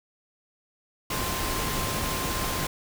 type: tone in noise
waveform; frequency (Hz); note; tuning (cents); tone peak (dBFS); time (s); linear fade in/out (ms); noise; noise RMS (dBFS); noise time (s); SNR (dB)
sine; 1047; C6; +1; -35; 1.1-2.67; 5; pink; -29; 1.1-2.67; -9
effects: none